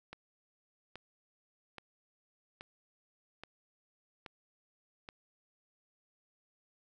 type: click train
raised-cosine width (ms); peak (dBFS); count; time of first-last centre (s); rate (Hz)
0.3; -29; 7; 0.13-5.089; 1.21
effects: none